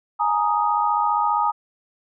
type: chord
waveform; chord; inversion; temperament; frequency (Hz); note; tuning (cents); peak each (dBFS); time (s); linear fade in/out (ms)
sine; Ab suspended second; none; equal with one note detuned; 837.4 / 932.3 / 1244.5; Ab5 / Bb5 / Eb6; +14 / 0 / 0; -22; 0.19-1.52; 20
effects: none